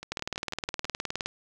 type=two click trains; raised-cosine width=0.2 ms; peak=-22 / -13 dBFS; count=6 / 23; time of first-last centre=0.03-0.852 / 0.12-1.26 s; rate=6.08 / 19.3 Hz; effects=none